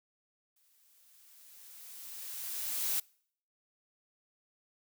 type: noise with exponential growth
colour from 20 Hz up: blue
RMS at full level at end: -31 dBFS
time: 0.56-3 s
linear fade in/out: 5 ms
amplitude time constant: 530 ms
effects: noise-tail reverb RT60 0.6 s tail -26 dB re dry